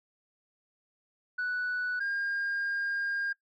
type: tone pair in turn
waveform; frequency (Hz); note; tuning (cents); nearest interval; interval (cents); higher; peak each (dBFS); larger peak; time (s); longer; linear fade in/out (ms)
sine; 1482 / 1611.9; F#6 / G6; +2 / +48; minor second; 146; second; -27; neither; 1.38-2 / 2-3.33; second; 10
effects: noise-tail reverb RT60 0.1 s tail -20 dB re dry + tanh soft clip ceiling -27 dBFS